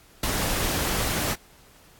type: noise with ADSR envelope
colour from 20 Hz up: pink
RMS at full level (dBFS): -23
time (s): 0.23-1.36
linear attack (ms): 5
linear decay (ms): 17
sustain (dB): -3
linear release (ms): 35
effects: pink hiss -54 dBFS RMS until 1.99 s + AAC 64 kbps